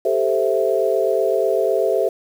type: chord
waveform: sine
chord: A minor seventh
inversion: third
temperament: equal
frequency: 392 / 440 / 523.3 / 659.3 Hz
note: G4 / A4 / C5 / E5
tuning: 0 / 0 / 0 / 0 cents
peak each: -21 dBFS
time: 0.05-2.09 s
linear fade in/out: 5 ms
effects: 7-bit